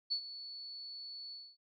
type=tone with ADSR envelope; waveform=sine; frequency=4435 Hz; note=C#8; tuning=in tune; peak=-30 dBFS; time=0.1-1.57 s; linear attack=21 ms; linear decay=82 ms; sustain=-14 dB; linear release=250 ms; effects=none